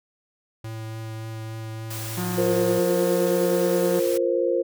square tone with vibrato, 111.2 Hz, A2, 19 cents sharp, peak -32 dBFS, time 0.64-2.79 s, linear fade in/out 5 ms, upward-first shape triangle, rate 3.5 Hz, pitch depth 11 cents each way
white noise, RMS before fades -35 dBFS, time 1.9-4.18 s, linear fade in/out 10 ms
harmonic tone, 179.4 Hz, F3, 47 cents sharp, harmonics 1 / 2 / 4 / 5 / 6 / 7 / 8 / 9 / 10, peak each -27 / -33 / -39 / -41 / -43 / -44 / -45 / -46 / -47 dBFS, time 2.17-4 s, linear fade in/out 10 ms
sine chord, F suspended fourth, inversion none, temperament equal with one note detuned, 349.2 / 466.2 / 527.2 Hz, F4 / Bb4 / C5, 0 / 0 / +13 cents, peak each -24 / -25 / -23 dBFS, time 2.37-4.63 s, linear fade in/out 20 ms
effects none

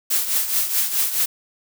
blue noise with tremolo, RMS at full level -18 dBFS, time 0.1-1.26 s, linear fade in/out 10 ms, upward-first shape triangle, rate 4.7 Hz, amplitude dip 70%, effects none

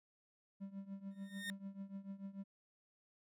triangle tone with tremolo, 196 Hz, G3, in tune, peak -40 dBFS, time 0.6-2.44 s, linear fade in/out 20 ms, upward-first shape triangle, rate 6.8 Hz, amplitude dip 90%
30% pulse tone with exponential growth, 1836 Hz, A#6, 27 cents flat, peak -36 dBFS, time 1.11-1.5 s, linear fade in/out 0 ms, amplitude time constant 84 ms
effects resampled to 32000 Hz

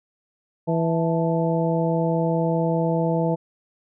harmonic tone with a mistuned harmonic, 164.81 Hz, E3, in tune, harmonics 1 / 2 / 3 / 4 / 5, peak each -22 / -27 / -25 / -27 / -30 dBFS, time 0.67-3.36 s, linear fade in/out 20 ms, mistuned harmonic 5, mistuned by +99 cents, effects none

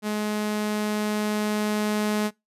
sawtooth tone with level ramp, 211.2 Hz, G#3, 29 cents sharp, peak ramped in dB -21 to -18 dBFS, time 0.02-2.31 s, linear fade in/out 50 ms, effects noise-tail reverb RT60 0.2 s tail -24 dB re dry + resampled to 32000 Hz

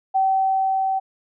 sine tone with level ramp, 768 Hz, G5, 36 cents flat, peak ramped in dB -15 to -19 dBFS, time 0.14-1 s, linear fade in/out 20 ms, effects none

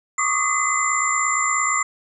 sine tone cluster, 1112 / 1181 / 1238 / 2042 / 7240 Hz, C#6 / D6 / D#6 / C7 / A8, +5 / +9 / -9 / -43 / +48 cents, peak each -25 / -26 / -25 / -24 / -23 dBFS, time 0.18-1.83 s, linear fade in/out 5 ms, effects none

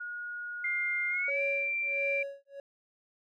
sine tone, 1443 Hz, F#6, 44 cents flat, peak -36 dBFS, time 0-1.3 s, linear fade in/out 10 ms
sine tone with pitch glide, 2100 to 2357 Hz, C7 to D7, +6 to +6 cents, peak -29 dBFS, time 0.64-2.23 s, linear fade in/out 5 ms, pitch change +200 cents, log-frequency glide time 1.09-1.42 s
triangle tone with tremolo, 557 Hz, C#5, 8 cents sharp, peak -29 dBFS, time 1.28-2.6 s, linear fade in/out 2 ms, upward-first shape sine, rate 1.5 Hz, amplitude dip 100%
effects none

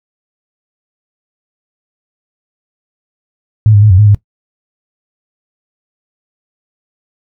sine tone with pitch steps, 108.1 / 102.4 / 106.9 / 92 / 105.5 / 102.7 Hz, A2 / G#2 / A2 / F#2 / G#2 / G#2, -30 / -24 / -49 / -9 / +28 / -19 cents, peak -3 dBFS, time 3.66-4.146 s, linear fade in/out 0 ms, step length 81 ms, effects noise-tail reverb RT60 0.1 s tail -18 dB re dry

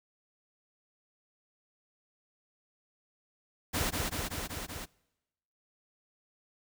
pink noise with echo, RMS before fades -31 dBFS, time 3.73-3.91 s, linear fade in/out 20 ms, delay 190 ms, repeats 5, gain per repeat -2 dB, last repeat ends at 4.86 s, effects noise-tail reverb RT60 1.0 s tail -25 dB re dry

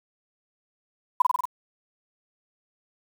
sine tone with echo, 997 Hz, B5, 16 cents sharp, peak -13 dBFS, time 1.2-1.22 s, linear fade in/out 5 ms, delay 47 ms, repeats 5, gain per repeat -2 dB, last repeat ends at 1.455 s, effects 7-bit

